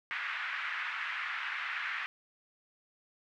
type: band-pass noise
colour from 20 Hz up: white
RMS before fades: -37 dBFS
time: 0.11-2.06 s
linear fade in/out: 0 ms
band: 1300 to 2200 Hz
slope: 24 dB/octave
effects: none